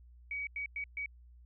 sine tone bursts at uneven times, 2265 Hz, C#7, 37 cents sharp, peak -35 dBFS, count 4, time 0.31-0.47 / 0.56-0.66 / 0.76-0.84 / 0.97-1.06 s, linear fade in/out 2 ms, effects added 60 Hz sine -54 dBFS peak until 1.45 s

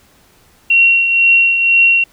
sine tone with tremolo, 2738 Hz, F7, 35 cents flat, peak -5 dBFS, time 0.7-2.04 s, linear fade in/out 5 ms, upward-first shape triangle, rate 2 Hz, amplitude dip 55%, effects pink hiss -50 dBFS RMS until 2.12 s

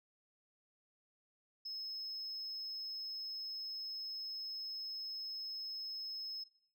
sine tone, 5180 Hz, E8, 31 cents flat, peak -39 dBFS, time 1.65-6.44 s, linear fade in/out 10 ms, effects noise-tail reverb RT60 0.5 s tail -17 dB re dry + tanh soft clip ceiling -39 dBFS

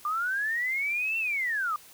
sine linear two-way sweep, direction up then down, 1177 to 2714 to 1177 Hz, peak -26 dBFS, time 0.05-1.76 s, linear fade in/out 2 ms, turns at 1.18 s, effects white hiss -52 dBFS RMS until 1.93 s

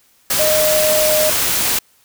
sine tone in noise, 616 Hz, D#5, 17 cents flat, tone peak -14 dBFS, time 0.39-1.3 s, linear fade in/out 5 ms, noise white, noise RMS -17 dBFS, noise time 0.3-1.79 s, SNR 0 dB, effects white hiss -55 dBFS RMS until 2.04 s

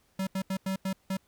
square tone bursts at uneven times, 191.1 Hz, G3, 44 cents flat, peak -29 dBFS, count 6, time 0.19-0.27 / 0.35-0.42 / 0.5-0.57 / 0.66-0.76 / 0.85-0.93 / 1.1-1.17 s, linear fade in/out 5 ms, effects pink hiss -68 dBFS RMS until 1.27 s

